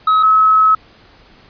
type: tone pair in turn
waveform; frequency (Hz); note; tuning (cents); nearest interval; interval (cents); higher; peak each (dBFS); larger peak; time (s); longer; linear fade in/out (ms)
triangle / sine; 1279 / 1287.2; D#6 / E6; +47 / -42; unison; 11; second; -7; neither; 0.07-0.23 / 0.23-0.75; second; 5
effects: pink hiss -46 dBFS RMS until 1.49 s + resampled to 11025 Hz